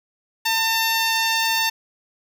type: tone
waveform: 10% pulse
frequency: 901 Hz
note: A5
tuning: 41 cents sharp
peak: -10 dBFS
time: 0.45-1.7 s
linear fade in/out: 10 ms
effects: none